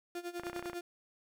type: tone with tremolo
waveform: 35% pulse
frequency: 349.2 Hz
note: F4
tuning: in tune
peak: -35 dBFS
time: 0.15-0.81 s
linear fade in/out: 2 ms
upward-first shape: sine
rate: 10 Hz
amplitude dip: 85%
type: clicks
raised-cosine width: 0.5 ms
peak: -27 dBFS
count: 11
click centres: 0.397 / 0.435 / 0.468 / 0.498 / 0.531 / 0.563 / 0.594 / 0.626 / 0.658 / 0.698 / 0.732 s
effects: none